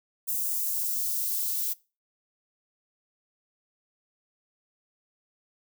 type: noise with high-pass filter sweep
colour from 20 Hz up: violet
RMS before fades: -29 dBFS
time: 0.27-1.74 s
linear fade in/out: 20 ms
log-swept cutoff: 7200 to 3400 Hz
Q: 1
effects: noise-tail reverb RT60 0.3 s tail -22 dB re dry